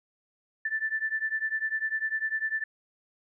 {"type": "beating tone pair", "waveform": "sine", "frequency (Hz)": [1760, 1770], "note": ["A6", "A6"], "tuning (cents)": [0, 10], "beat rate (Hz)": 10, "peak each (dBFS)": [-30, -31], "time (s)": [0.65, 2.64], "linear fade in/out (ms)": 5, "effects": []}